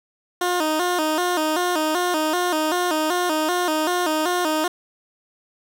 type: tone with vibrato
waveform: 15% pulse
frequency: 332.9 Hz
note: E4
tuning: 17 cents sharp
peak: -13 dBFS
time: 0.41-4.68 s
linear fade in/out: 5 ms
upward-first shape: square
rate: 2.6 Hz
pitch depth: 120 cents each way
effects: none